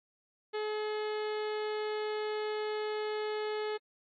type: harmonic tone with a mistuned harmonic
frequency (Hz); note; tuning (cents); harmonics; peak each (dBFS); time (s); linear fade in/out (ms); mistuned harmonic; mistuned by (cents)
426.2; G#4; +45; 1 / 2 / 3 / 4 / 5 / 6 / 7 / 8 / 9 / 10; -33 / -42 / -46 / -47 / -48 / -54 / -51 / -53 / -57 / -53; 0.53-3.78; 20; 9; -49
effects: AAC 32 kbps